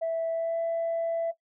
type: tone with pitch glide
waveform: sine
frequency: 658 to 665.6 Hz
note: E5 to E5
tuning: -3 to +17 cents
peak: -24 dBFS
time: 0.01-1.32 s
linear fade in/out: 20 ms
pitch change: +20 cents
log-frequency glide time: 0.31-0.58 s
effects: noise-tail reverb RT60 0.1 s tail -17 dB re dry + tanh soft clip ceiling -23 dBFS